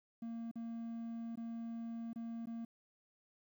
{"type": "tone with dropouts", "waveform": "triangle", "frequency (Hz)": 230, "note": "A#3", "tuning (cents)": -23, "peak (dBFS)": -39, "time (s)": [0.22, 2.65], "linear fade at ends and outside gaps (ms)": 5, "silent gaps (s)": [[0.514, 0.556], [1.357, 1.373], [2.132, 2.158], [2.458, 2.47]], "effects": ["12-bit"]}